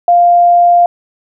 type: tone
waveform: sine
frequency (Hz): 698.5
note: F5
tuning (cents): 0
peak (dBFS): -4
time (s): 0.08-0.86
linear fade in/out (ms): 2
effects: none